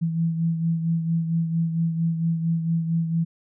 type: beating tone pair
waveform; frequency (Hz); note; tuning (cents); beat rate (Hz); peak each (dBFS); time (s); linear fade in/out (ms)
sine; 164.81 / 169.21; E3 / E3; 0 / +46; 4.4; -21 / -30; 0.01-3.25; 20
effects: none